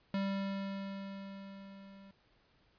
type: tone with level ramp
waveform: square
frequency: 196 Hz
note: G3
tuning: in tune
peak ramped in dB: -32 to -54 dBFS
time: 0.14-2.11 s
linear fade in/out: 2 ms
effects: pink hiss -70 dBFS RMS until 2.78 s + resampled to 11025 Hz